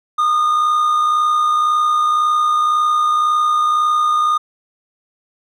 triangle tone with amplitude modulation, 1223 Hz, D#6, 30 cents flat, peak -9 dBFS, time 0.18-4.38 s, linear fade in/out 10 ms, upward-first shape sine, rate 61.9 Hz, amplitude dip 35%, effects none

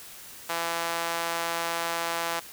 sawtooth tone with high-pass filter, 168 Hz, E3, 33 cents sharp, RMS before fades -30 dBFS, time 0.49-2.4 s, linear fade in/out 10 ms, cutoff 810 Hz, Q 1.1, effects white hiss -45 dBFS RMS until 2.52 s

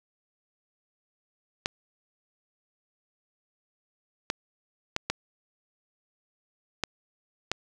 clicks, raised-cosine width 0.2 ms, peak -9 dBFS, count 6, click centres 1.659 / 4.301 / 4.964 / 5.1 / 6.837 / 7.516 s, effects none

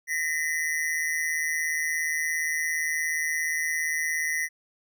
square ring-modulated tone, 1937 Hz, B6, 34 cents flat, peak -23 dBFS, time 0.07-4.49 s, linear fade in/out 50 ms, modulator 78.6 Hz, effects none

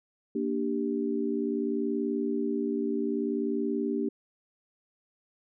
sine chord, G minor, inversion first, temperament equal, 233.1 / 293.7 / 392 Hz, Bb3 / D4 / G4, 0 / 0 / 0 cents, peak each -31 dBFS, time 0.35-4.09 s, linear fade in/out 5 ms, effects none

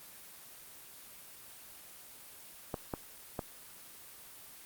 clicks, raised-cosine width 1 ms, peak -20 dBFS, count 3, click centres 2.742 / 2.938 / 3.392 s, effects white hiss -52 dBFS RMS until 4.65 s + Opus 24 kbps

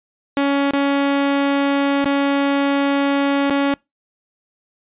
sawtooth tone with dropouts, 280 Hz, C#4, 18 cents sharp, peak -11 dBFS, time 0.37-3.74 s, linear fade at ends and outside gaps 1 ms, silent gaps 0.709-0.734 / 2.044-2.057 / 3.499-3.506 s, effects noise-tail reverb RT60 0.2 s tail -25 dB re dry + resampled to 8000 Hz

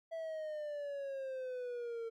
triangle exponential sweep, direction down, 661 to 452.9 Hz, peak -37 dBFS, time 0.11-2.1 s, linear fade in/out 20 ms, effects none

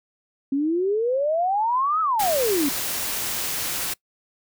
sine exponential two-way sweep, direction up then down, 267.5 to 1318.5 to 267.5 Hz, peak -19 dBFS, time 0.52-2.69 s, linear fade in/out 5 ms, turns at 2.01 s
white noise, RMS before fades -27 dBFS, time 2.19-3.94 s, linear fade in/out 10 ms
effects noise-tail reverb RT60 0.1 s tail -23 dB re dry

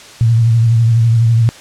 sine tone with vibrato, 115 Hz, A#2, 23 cents flat, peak -7 dBFS, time 0.21-1.49 s, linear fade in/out 0 ms, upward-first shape sine, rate 12 Hz, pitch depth 48 cents each way, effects white hiss -36 dBFS RMS until 1.6 s + low-pass 7000 Hz 12 dB/octave

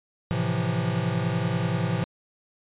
square chord, F major seventh, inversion first, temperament equal with one note detuned, 110 / 130.81 / 164.15 / 174.61 Hz, A2 / C3 / E3 / F3, 0 / 0 / -7 / 0 cents, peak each -30 dBFS, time 0.31-2.04 s, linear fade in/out 0 ms, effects resampled to 8000 Hz

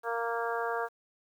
harmonic tone, 232.3 Hz, A#3, 6 cents flat, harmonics 2 / 3 / 4 / 5 / 6 / 7, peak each -34 / -36 / -37 / -38 / -39 / -39 dBFS, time 0.03-0.89 s, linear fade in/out 50 ms, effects 10-bit

